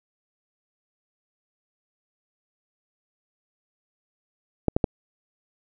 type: clicks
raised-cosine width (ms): 2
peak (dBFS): -6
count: 3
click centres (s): 4.683 / 4.765 / 4.842
effects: none